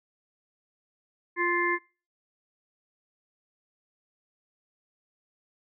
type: harmonic tone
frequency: 349.2 Hz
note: F4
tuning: in tune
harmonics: 1 / 3 / 5 / 6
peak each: -29 / -29 / -29 / -29 dBFS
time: 1.36-1.79 s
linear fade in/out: 50 ms
effects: noise-tail reverb RT60 0.4 s tail -26 dB re dry